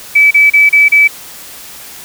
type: tone bursts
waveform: sine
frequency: 2300 Hz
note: D7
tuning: 37 cents flat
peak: -3 dBFS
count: 5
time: 0.15-1.078 s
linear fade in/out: 10 ms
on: 160 ms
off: 32 ms
effects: white hiss -31 dBFS RMS until 2.04 s